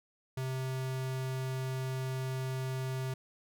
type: tone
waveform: square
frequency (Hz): 130.81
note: C3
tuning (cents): 0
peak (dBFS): -34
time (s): 0.37-3.14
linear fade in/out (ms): 5
effects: none